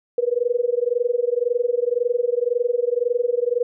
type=tone with amplitude modulation; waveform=sine; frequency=483.2 Hz; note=B4; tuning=38 cents flat; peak=-14 dBFS; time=0.18-3.63 s; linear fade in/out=2 ms; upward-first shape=sine; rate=21.9 Hz; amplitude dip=95%; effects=none